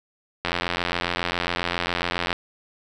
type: click train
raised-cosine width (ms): 0.3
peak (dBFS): -7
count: 165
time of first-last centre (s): 0.45-2.329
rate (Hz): 87.3
effects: none